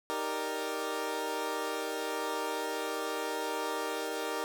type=chord; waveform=20% pulse; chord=Eb major seventh; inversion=none; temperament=equal; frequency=311.1 / 392 / 466.2 / 587.3 Hz; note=Eb4 / G4 / Bb4 / D5; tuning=0 / 0 / 0 / 0 cents; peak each=-35 / -34 / -31 / -36 dBFS; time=0.1-4.44 s; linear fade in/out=0 ms; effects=none